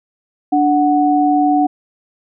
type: tone pair together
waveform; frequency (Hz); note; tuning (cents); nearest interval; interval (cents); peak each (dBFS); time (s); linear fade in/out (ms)
sine; 293.5 / 740; D4 / F#5; -1 / 0; octave + major third; 1601; -13; 0.52-1.67; 10
effects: none